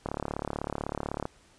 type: click train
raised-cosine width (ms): 1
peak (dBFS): -17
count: 44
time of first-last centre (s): 0.06-1.254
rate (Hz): 36
effects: pink hiss -60 dBFS RMS until 1.58 s + resampled to 22050 Hz